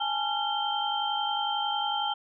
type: tone cluster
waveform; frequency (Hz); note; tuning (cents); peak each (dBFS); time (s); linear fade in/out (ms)
sine; 824 / 875 / 1376 / 3138; G#5 / A5 / F6 / G7; -14 / -10 / -26 / +1; -30 / -33 / -36 / -31; 0-2.14; 10
effects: none